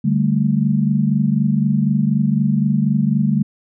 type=chord; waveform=sine; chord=D suspended fourth; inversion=none; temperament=equal; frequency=146.83 / 196 / 220 Hz; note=D3 / G3 / A3; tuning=0 / 0 / 0 cents; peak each=-18 dBFS; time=0.04-3.43 s; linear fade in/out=10 ms; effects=none